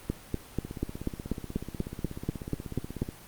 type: two click trains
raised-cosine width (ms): 3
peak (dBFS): -15 / -23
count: 13 / 41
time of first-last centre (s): 0.1-3.02 / 0.65-3.089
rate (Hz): 4.11 / 16.4
effects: pink hiss -49 dBFS RMS until 3.27 s + Opus 24 kbps